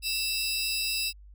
sawtooth tone cluster, 2669 / 3892 / 4952 Hz, E7 / B7 / D#8, +21 / -26 / -9 cents, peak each -28 / -32 / -28 dBFS, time 0.02-1.13 s, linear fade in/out 50 ms, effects added 50 Hz sine -47 dBFS peak until 1.34 s

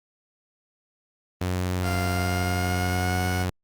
sawtooth tone, 91 Hz, F#2, 28 cents flat, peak -20 dBFS, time 1.41-3.5 s, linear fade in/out 5 ms
20% pulse tone with pitch glide, 696 to 731.4 Hz, F5 to F#5, -6 to -20 cents, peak -24 dBFS, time 1.82-3.46 s, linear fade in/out 50 ms, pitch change +86 cents, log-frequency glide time 2.05-3.21 s
effects Opus 32 kbps

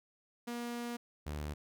sawtooth tone pair in turn, 238.5 / 74.47 Hz, A#3 / D2, +40 / +25 cents, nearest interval octave + minor sixth, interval 2015 cents, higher first, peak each -34 / -34 dBFS, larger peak neither, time 0.47-0.97 / 1.26-1.54 s, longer first, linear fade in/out 10 ms, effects none

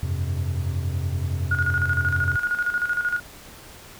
triangle chord, F suspended second, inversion none, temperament equal, 87.31 / 98 / 130.81 Hz, F2 / G2 / C3, 0 / 0 / 0 cents, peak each -23 / -28 / -27 dBFS, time 0.03-2.36 s, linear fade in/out 0 ms
sine tone with tremolo, 1441 Hz, F#6, 46 cents flat, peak -19 dBFS, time 1.51-3.2 s, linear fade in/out 5 ms, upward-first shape square, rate 13 Hz, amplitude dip 65%
effects pink hiss -44 dBFS RMS until 3.99 s

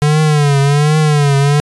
square tone with vibrato, 146.8 Hz, D3, in tune, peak -9 dBFS, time 0.02-1.6 s, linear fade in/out 0 ms, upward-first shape triangle, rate 1.3 Hz, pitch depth 110 cents each way, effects resampled to 24000 Hz

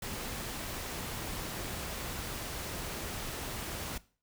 pink noise, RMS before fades -39 dBFS, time 0.02-3.98 s, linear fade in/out 5 ms, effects noise-tail reverb RT60 0.4 s tail -19 dB re dry

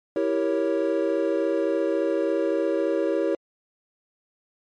triangle chord, E diminished seventh, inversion none, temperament equal with one note detuned, 328.5 / 392 / 466.2 / 554.4 Hz, E4 / G4 / Bb4 / Db5, -6 / 0 / 0 / 0 cents, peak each -24 / -25 / -26 / -24 dBFS, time 0.16-3.35 s, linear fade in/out 2 ms, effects MP3 48 kbps

